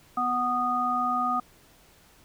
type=harmonic tone; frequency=246.9 Hz; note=B3; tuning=in tune; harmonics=1 / 3 / 5; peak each=-33 / -29 / -25 dBFS; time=0.17-1.4 s; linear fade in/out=5 ms; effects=pink hiss -57 dBFS RMS until 2.24 s